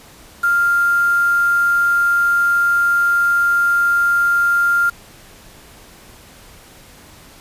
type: tone with quantisation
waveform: sine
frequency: 1396.9 Hz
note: F6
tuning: in tune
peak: -12 dBFS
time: 0.43-4.9 s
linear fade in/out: 10 ms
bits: 5
effects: pink hiss -43 dBFS RMS until 7.4 s + resampled to 32000 Hz